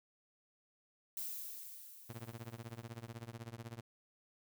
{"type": "noise with exponential decay", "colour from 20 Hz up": "violet", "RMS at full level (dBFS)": -41, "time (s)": [1.17, 3.34], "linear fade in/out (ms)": 1, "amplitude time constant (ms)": 470}
{"type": "tone with tremolo", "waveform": "sawtooth", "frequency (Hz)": 116.2, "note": "A#2", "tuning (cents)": -5, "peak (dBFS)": -38, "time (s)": [2.09, 3.81], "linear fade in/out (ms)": 10, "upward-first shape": "triangle", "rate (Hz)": 16, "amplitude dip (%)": 100}
{"effects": []}